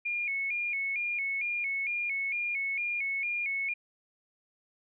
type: tone with vibrato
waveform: sine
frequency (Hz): 2305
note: D7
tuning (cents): -33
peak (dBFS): -29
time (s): 0.05-3.74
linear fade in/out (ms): 10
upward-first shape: square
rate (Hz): 2.2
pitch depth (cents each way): 80
effects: none